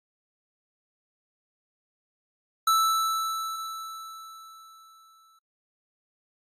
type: tone with exponential decay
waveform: square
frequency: 1318.5 Hz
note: E6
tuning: in tune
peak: -19 dBFS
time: 2.67-5.39 s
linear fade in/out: 5 ms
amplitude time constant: 590 ms
effects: AAC 48 kbps